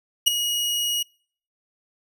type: tone with ADSR envelope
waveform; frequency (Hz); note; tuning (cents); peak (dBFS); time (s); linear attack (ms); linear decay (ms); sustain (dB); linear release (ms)
sawtooth; 2894; F#7; -39; -7; 0.26-1.03; 18; 6; -12; 8
effects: noise-tail reverb RT60 0.5 s tail -26 dB re dry